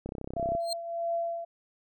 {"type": "click train", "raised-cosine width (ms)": 2, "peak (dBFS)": -23, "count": 17, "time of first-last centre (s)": [0.06, 0.551], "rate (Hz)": 32.6}
{"type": "tone with tremolo", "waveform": "sine", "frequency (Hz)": 677, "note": "E5", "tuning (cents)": 46, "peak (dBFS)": -26, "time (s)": [0.36, 1.45], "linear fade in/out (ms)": 10, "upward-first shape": "triangle", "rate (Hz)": 1.6, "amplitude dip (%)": 70}
{"type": "tone with exponential growth", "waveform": "35% pulse", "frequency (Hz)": 4186, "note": "C8", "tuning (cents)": 0, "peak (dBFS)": -26, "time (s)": [0.6, 0.73], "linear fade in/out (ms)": 2, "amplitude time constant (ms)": 28}
{"effects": []}